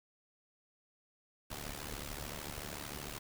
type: noise with amplitude modulation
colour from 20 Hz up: pink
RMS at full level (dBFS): -40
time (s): 1.5-3.19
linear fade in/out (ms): 10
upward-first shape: sine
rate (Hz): 73.4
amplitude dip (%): 85
effects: none